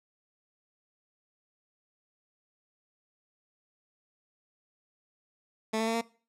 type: tone with pitch steps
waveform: 15% pulse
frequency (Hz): 220 / 223.5 / 227 / 230.5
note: A3 / A3 / A#3 / A#3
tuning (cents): 0 / +27 / -46 / -19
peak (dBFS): -21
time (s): 5.73-6.014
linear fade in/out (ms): 10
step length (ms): 71
effects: noise-tail reverb RT60 0.4 s tail -21 dB re dry + low-pass 10000 Hz 12 dB/octave